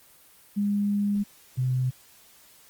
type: tone pair in turn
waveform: sine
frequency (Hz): 203.7 / 128.04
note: G#3 / C3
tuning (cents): -33 / -37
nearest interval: minor sixth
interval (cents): 804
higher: first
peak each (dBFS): -22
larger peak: neither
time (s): 0.56-1.24 / 1.57-1.91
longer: first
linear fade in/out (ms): 20
effects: white hiss -55 dBFS RMS until 2.69 s + Opus 24 kbps